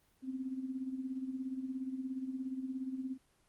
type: tone with tremolo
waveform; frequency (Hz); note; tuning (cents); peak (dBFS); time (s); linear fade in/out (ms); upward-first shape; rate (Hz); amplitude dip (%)
sine; 261.6; C4; 0; -34; 0.22-3.18; 50; sine; 17; 65
effects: pink hiss -71 dBFS RMS until 3.48 s + Opus 24 kbps